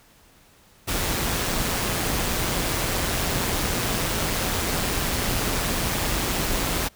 pink noise with amplitude modulation, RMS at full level -23 dBFS, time 0.87-6.89 s, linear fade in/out 20 ms, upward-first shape sine, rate 178 Hz, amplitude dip 40%, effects pink hiss -55 dBFS RMS until 6.95 s

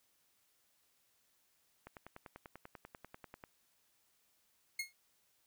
click train, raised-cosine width 0.5 ms, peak -34 dBFS, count 17, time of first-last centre 1.87-3.439 s, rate 10.2 Hz
sawtooth tone with exponential decay, 2157 Hz, C#7, 48 cents flat, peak -30 dBFS, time 4.79-4.93 s, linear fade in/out 5 ms, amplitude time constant 29 ms
effects white hiss -75 dBFS RMS until 5.46 s

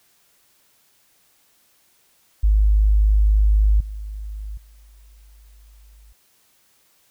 sine tone with level steps, 51.91 Hz, G#1, in tune, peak -12 / -28 / -45 dBFS, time 2.43-6.13 s, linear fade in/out 10 ms, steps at 3.8 / 4.57 s, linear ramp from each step 5 ms, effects white hiss -60 dBFS RMS until 7.1 s

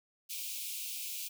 white high-pass noise, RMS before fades -40 dBFS, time 0.29-1.29 s, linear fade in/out 20 ms, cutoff 2300 Hz, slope 96 dB/octave, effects none

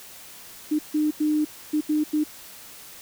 sine tone bursts at uneven times, 303.4 Hz, D#4, 44 cents flat, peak -19 dBFS, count 6, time 0.71-0.79 / 0.94-1.11 / 1.2-1.45 / 1.73-1.81 / 1.89-2.04 / 2.13-2.24 s, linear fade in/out 10 ms, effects white hiss -44 dBFS RMS until 3.01 s

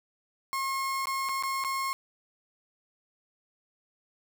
35% pulse tone with dropouts, 1078 Hz, C#6, 49 cents flat, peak -27 dBFS, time 0.53-1.93 s, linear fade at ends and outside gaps 0 ms, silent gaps 1.056-1.071 / 1.288-1.292 / 1.426-1.435 / 1.639-1.647 s, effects 9-bit

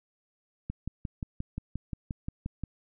click train, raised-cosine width 5 ms, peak -21 dBFS, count 12, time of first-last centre 0.7-2.637 s, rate 5.68 Hz, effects none

